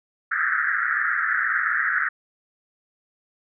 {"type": "band-pass noise", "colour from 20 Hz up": "white", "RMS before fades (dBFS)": -23, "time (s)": [0.31, 2.09], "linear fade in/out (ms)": 10, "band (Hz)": [1300, 1900], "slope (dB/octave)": 96, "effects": []}